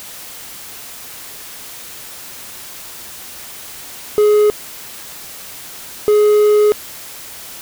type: tone bursts at uneven times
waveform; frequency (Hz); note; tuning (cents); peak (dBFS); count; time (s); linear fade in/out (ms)
triangle; 420; G#4; +19; -6; 2; 4.18-4.5 / 6.08-6.72; 0
effects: white hiss -33 dBFS RMS until 7.61 s